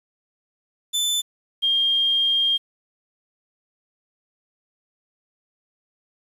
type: tone pair in turn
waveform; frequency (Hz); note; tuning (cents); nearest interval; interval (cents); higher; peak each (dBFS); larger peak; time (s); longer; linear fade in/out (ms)
sawtooth / sine; 3520 / 3213; A7 / G7; 0 / +42; major second; 158; first; -17; neither; 0.93-1.22 / 1.62-2.58; second; 20
effects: resampled to 32000 Hz + 8-bit